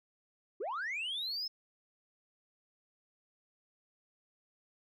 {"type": "linear sweep", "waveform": "sine", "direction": "up", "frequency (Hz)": [329.6, 5274], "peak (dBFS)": -33, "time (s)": [0.6, 1.48], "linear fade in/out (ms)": 10, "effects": ["tanh soft clip ceiling -33 dBFS"]}